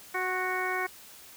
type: harmonic tone with a mistuned harmonic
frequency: 370 Hz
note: F#4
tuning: in tune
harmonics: 1 / 2 / 3 / 4 / 5 / 6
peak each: -35 / -35 / -35 / -35 / -35 / -35 dBFS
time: 0.14-0.87 s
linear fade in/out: 10 ms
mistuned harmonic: 3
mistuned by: -22 cents
effects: white hiss -50 dBFS RMS until 1.36 s